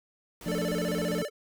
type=noise; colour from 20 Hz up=pink; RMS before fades=-45 dBFS; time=0.41-1.22 s; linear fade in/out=2 ms
type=tone with vibrato; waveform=square; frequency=510 Hz; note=C5; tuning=44 cents flat; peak=-31 dBFS; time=0.45-1.3 s; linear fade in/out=50 ms; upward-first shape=square; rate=15 Hz; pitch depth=250 cents each way
type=chord; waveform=triangle; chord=D minor; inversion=first; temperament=equal; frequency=174.61 / 220 / 293.7 Hz; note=F3 / A3 / D4; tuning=0 / 0 / 0 cents; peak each=-30 / -34 / -34 dBFS; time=0.46-1.23 s; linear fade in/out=2 ms
effects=none